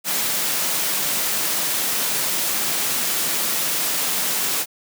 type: high-pass noise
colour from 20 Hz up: white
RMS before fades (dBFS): -22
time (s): 0.04-4.66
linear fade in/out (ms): 50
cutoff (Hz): 130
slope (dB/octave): 48
effects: none